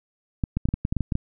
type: clicks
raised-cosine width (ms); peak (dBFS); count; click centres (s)
5; -11; 11; 0.438 / 0.57 / 0.655 / 0.688 / 0.74 / 0.851 / 0.925 / 0.967 / 1.007 / 1.122 / 1.154
effects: none